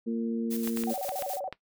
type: harmonic tone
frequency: 114.9 Hz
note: A#2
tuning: 25 cents flat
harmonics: 2 / 3 / 4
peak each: -28 / -37 / -36 dBFS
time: 0.06-0.94 s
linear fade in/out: 20 ms
type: noise with tremolo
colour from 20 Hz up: blue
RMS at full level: -38 dBFS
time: 0.5-1.4 s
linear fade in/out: 20 ms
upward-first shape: square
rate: 7.6 Hz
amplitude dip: 55%
type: clicks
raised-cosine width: 0.3 ms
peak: -21 dBFS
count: 6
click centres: 0.675 / 0.773 / 0.837 / 1.092 / 1.223 / 1.526 s
type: tone with vibrato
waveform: sine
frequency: 653 Hz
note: E5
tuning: 17 cents flat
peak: -31 dBFS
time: 0.87-1.49 s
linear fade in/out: 5 ms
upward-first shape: square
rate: 14 Hz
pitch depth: 250 cents each way
effects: noise-tail reverb RT60 0.1 s tail -17 dB re dry